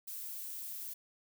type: noise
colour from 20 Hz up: violet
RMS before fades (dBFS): -43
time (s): 0.07-0.94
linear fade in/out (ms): 10
effects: none